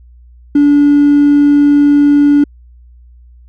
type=tone with hard clipping; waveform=triangle; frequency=288.9 Hz; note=D4; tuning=28 cents flat; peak=-5 dBFS; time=0.55-2.44 s; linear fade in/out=5 ms; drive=4 dB; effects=added 60 Hz sine -37 dBFS peak until 3.48 s